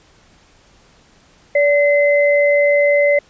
sine tone pair together, 576.9 / 2051 Hz, D5 / C7, -31 / -35 cents, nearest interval octave + minor seventh, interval 2196 cents, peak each -11 / -17 dBFS, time 1.55-3.19 s, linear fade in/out 5 ms, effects pink hiss -51 dBFS RMS until 3.29 s + resampled to 16000 Hz

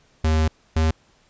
square tone pair in turn, 78.8 / 79.53 Hz, D#2 / D#2, +23 / +38 cents, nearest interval unison, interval 15 cents, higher second, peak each -17 dBFS, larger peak neither, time 0.24-0.48 / 0.76-0.91 s, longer first, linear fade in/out 5 ms, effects pink hiss -59 dBFS RMS until 1.29 s + resampled to 16000 Hz

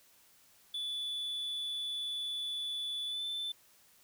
sine tone with pitch glide, 3461 to 3530 Hz, A7 to A7, -29 to +5 cents, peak -32 dBFS, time 0.74-3.52 s, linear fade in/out 5 ms, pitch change +34 cents, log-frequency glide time 3.07-3.24 s, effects tanh soft clip ceiling -34 dBFS + white hiss -64 dBFS RMS until 4.03 s

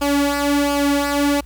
sawtooth tone with flanger, 285.4 Hz, D4, 49 cents flat, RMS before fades -18 dBFS, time 0.01-1.41 s, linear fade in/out 10 ms, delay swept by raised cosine 0.51 to 3.21 ms, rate 1.4 Hz, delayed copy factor -0.65, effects added 60 Hz sine -35 dBFS peak until 1.45 s + pink hiss -54 dBFS RMS until 1.45 s

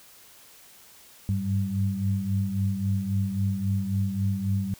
sine tone cluster, 98.3 / 102 / 193.8 Hz, G2 / G#2 / G3, +5 / -31 / -20 cents, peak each -28 dBFS, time 1.29-4.74 s, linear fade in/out 0 ms, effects white hiss -52 dBFS RMS until 4.79 s

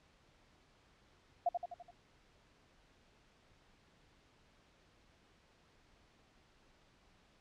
sine tone with echo, 701 Hz, F5, 6 cents sharp, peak -28 dBFS, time 1.46-1.49 s, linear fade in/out 5 ms, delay 84 ms, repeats 5, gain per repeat -5 dB, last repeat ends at 1.91 s, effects pink hiss -68 dBFS RMS until 7.4 s + low-pass 5000 Hz 12 dB/octave

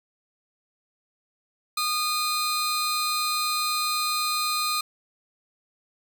sawtooth tone pair together, 1228 / 4124 Hz, D#6 / C8, -23 / -26 cents, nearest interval octave + major sixth, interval 2097 cents, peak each -22 / -25 dBFS, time 1.77-4.81 s, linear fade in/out 5 ms, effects none

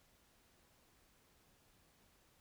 silence, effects pink hiss -71 dBFS RMS until 2.4 s

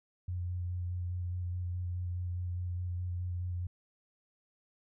sine tone with vibrato, 89.1 Hz, F2, 35 cents sharp, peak -33 dBFS, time 0.28-3.67 s, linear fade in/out 5 ms, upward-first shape square, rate 4.8 Hz, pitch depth 14 cents each way, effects none

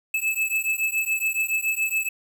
square beating tone pair, 2606 / 2613.1 Hz, E7 / E7, -20 / -16 cents, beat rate 7.1 Hz, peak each -26 dBFS, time 0.14-2.09 s, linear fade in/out 5 ms, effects 9-bit

